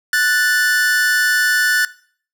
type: tone pair together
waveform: 45% pulse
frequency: 1480 / 1760 Hz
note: F#6 / A6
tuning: 0 / 0 cents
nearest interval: minor third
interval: 300 cents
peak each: -16 dBFS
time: 0.13-1.85 s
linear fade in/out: 2 ms
effects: noise-tail reverb RT60 0.5 s tail -19 dB re dry